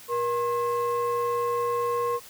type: tone pair together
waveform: sine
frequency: 477 / 1069.6 Hz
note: A#4 / C6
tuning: +40 / +38 cents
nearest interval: octave + major second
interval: 1398 cents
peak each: -24 / -25 dBFS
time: 0.08-2.2 s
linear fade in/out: 50 ms
effects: tanh soft clip ceiling -20 dBFS + white hiss -47 dBFS RMS until 2.29 s